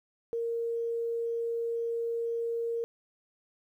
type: tone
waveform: sine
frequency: 464.2 Hz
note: A#4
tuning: 7 cents flat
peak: -29 dBFS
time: 0.33-2.84 s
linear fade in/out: 0 ms
effects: 11-bit